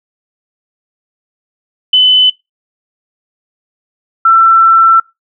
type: tone pair in turn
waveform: sine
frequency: 3018 / 1340.7 Hz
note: F#7 / E6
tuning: +34 / +29 cents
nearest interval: octave + major second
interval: 1405 cents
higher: first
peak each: -3 dBFS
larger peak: neither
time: 1.93-2.3 / 4.25-5 s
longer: second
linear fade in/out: 5 ms
effects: noise-tail reverb RT60 0.2 s tail -22 dB re dry